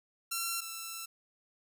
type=tone pair in turn; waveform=5% pulse; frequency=1359 / 1336.4 Hz; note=F6 / E6; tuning=-48 / +23 cents; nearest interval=unison; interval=29 cents; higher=first; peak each=-21 / -28 dBFS; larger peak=first; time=0.31-0.61 / 0.61-1.06 s; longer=second; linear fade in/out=10 ms; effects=none